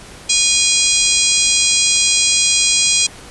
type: harmonic tone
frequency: 818 Hz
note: G#5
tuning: 26 cents flat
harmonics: 3 / 4 / 5 / 6 / 7 / 8 / 9 / 10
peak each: -20 / -20 / -20 / -20 / -20 / -20 / -20 / -20 dBFS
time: 0.29-3.07 s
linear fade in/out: 10 ms
effects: pink hiss -37 dBFS RMS until 3.3 s + resampled to 24000 Hz